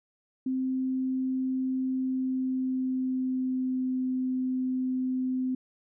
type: tone with pitch glide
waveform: sine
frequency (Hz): 260.2 to 256.9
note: C4 to C4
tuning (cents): -9 to -32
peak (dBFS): -26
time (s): 0.46-5.55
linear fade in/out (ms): 5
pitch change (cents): -23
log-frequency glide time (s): 1.92-3.93
effects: none